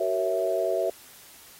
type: chord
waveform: sine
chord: F# dominant seventh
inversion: none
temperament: equal with one note detuned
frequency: 376.7 / 466.2 / 554.4 / 659.3 Hz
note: F#4 / A#4 / C#5 / E5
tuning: +31 / 0 / 0 / 0 cents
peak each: -29 / -31 / -30 / -26 dBFS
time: 0-0.9 s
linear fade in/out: 5 ms
effects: white hiss -50 dBFS RMS until 1.59 s + AAC 48 kbps